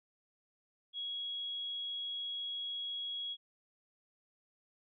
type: tone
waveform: sine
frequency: 3322 Hz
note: G#7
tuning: in tune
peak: -37 dBFS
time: 0.93-3.37 s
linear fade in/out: 50 ms
effects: none